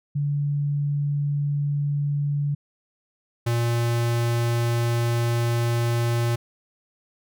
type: tone pair in turn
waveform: sine / square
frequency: 144.2 / 117.96 Hz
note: D3 / A#2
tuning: -31 / +21 cents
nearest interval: minor third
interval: 348 cents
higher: first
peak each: -21 dBFS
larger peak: neither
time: 0.15-2.55 / 3.46-6.36 s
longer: second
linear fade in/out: 10 ms
effects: none